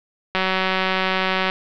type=click train; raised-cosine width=0.3 ms; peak=-4 dBFS; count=217; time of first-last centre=0.35-1.499 s; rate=188 Hz; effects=low-pass 4000 Hz 12 dB/octave